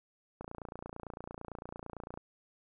click train, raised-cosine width 1 ms, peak -28 dBFS, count 52, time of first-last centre 0.41-2.175 s, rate 28.9 Hz, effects none

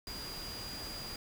sine tone in noise, 4834 Hz, D8, 49 cents sharp, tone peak -43 dBFS, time 0.07-1.16 s, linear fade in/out 2 ms, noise pink, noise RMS -45 dBFS, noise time 0.07-1.16 s, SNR -1 dB, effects none

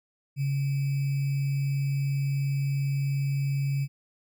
sine tone with sample-and-hold, 138.59 Hz, C#3, in tune, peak -24 dBFS, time 0.36-3.88 s, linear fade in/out 50 ms, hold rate 2450 Hz, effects none

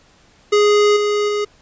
square tone with level steps, 415.3 Hz, G#4, in tune, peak -11 / -16 / -18 dBFS, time 0.52-1.45 s, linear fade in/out 10 ms, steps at 0.96 / 1.28 s, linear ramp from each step 10 ms, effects pink hiss -52 dBFS RMS until 1.61 s + resampled to 16000 Hz

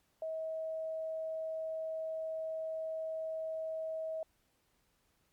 sine tone, 640 Hz, D#5, 49 cents sharp, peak -36 dBFS, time 0.22-4.23 s, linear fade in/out 2 ms, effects pink hiss -75 dBFS RMS until 5.32 s + Opus 48 kbps

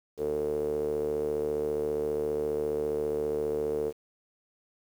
sawtooth tone with band-pass filter, 74.8 Hz, D2, 32 cents sharp, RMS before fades -30 dBFS, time 0.17-3.93 s, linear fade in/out 50 ms, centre 440 Hz, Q 9.2, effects 9-bit

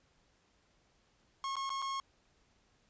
45% pulse tone with dropouts, 1087 Hz, C#6, 34 cents flat, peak -35 dBFS, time 1.44-2 s, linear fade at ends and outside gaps 1 ms, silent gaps 1.556-1.566 / 1.694-1.702 / 1.819-1.823 s, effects pink hiss -71 dBFS RMS until 2.89 s + resampled to 16000 Hz

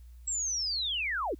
sine linear sweep, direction down, 7730 to 249 Hz, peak -29 dBFS, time 0.27-1.35 s, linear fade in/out 10 ms, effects added 60 Hz sine -47 dBFS peak until 1.39 s + white hiss -70 dBFS RMS until 1.39 s

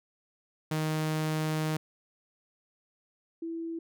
sawtooth / sine tone pair in turn, 156 / 330.6 Hz, D#3 / E4, +5 / +5 cents, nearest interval octave + minor second, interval 1300 cents, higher second, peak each -24 / -33 dBFS, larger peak first, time 0.71-1.77 / 3.42-3.79 s, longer first, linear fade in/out 5 ms, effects none

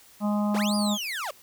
harmonic tone, 207.7 Hz, G#3, in tune, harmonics 1 / 3 / 4 / 5 / 6, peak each -23 / -33 / -35 / -37 / -39 dBFS, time 0.2-0.98 s, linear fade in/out 50 ms
30% pulse linear two-way sweep, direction up then down, 200 to 4965 to 509 Hz, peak -27 dBFS, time 0.54-1.31 s, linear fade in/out 5 ms, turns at 0.75 s
effects white hiss -54 dBFS RMS until 1.42 s

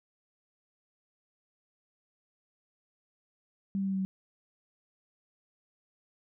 sine tone with pitch steps, 196 / 194.53 / 193.08 / 191.63 / 190.2 Hz, G3 / G3 / G3 / G3 / F#3, 0 / -13 / -26 / -39 / +48 cents, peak -28 dBFS, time 3.75-4.05 s, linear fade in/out 0 ms, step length 60 ms, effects none

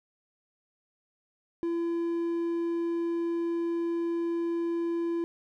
triangle tone, 338.1 Hz, E4, 44 cents sharp, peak -25 dBFS, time 1.63-5.24 s, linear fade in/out 0 ms, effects none

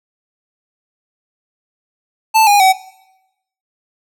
square tone with pitch steps, 881 / 817.3 / 758.1 Hz, A5 / G#5 / F#5, +2 / -28 / +42 cents, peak -8 dBFS, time 2.34-2.73 s, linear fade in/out 20 ms, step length 130 ms, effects noise-tail reverb RT60 0.9 s tail -20 dB re dry

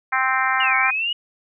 harmonic tone, 261.6 Hz, C4, in tune, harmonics 3 / 4 / 5 / 6 / 7 / 8 / 9, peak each -25 / -24 / -24 / -24 / -25 / -26 / -31 dBFS, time 0.12-0.91 s, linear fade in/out 10 ms
sine exponential two-way sweep, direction down then up, 2937 to 2196 to 2937 Hz, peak -20 dBFS, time 0.6-1.13 s, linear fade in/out 5 ms, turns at 0.76 s
effects none

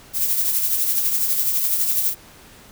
violet noise with tremolo, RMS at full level -18 dBFS, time 0.13-2.15 s, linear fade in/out 50 ms, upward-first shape triangle, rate 12 Hz, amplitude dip 50%, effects pink hiss -46 dBFS RMS until 2.71 s

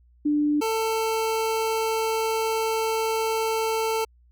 sine / 25% pulse tone pair in turn, 296.1 / 445.3 Hz, D4 / A4, +14 / +21 cents, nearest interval perfect fifth, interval 707 cents, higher second, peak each -19 dBFS, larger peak neither, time 0.25-0.61 / 0.61-4.05 s, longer second, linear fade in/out 10 ms, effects added 60 Hz sine -54 dBFS peak until 4.31 s

